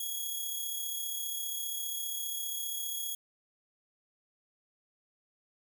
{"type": "tone with amplitude modulation", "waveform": "5% pulse", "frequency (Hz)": 3327, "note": "G#7", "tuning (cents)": 2, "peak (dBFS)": -24, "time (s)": [0, 3.15], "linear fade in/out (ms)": 5, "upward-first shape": "sine", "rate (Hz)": 35, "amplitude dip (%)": 35, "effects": []}